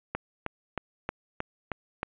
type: click train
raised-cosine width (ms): 0.5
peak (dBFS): -15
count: 7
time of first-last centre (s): 0.15-2.031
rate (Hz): 3.19
effects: resampled to 8000 Hz + 7-bit